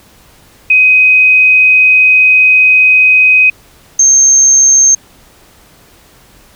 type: tone pair in turn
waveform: sine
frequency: 2515 / 6367 Hz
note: D#7 / G8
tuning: +18 / +26 cents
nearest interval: octave + major third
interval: 1608 cents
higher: second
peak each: -3 dBFS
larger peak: neither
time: 0.7-3.5 / 3.99-4.95 s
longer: first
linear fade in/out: 5 ms
effects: pink hiss -43 dBFS RMS until 6.55 s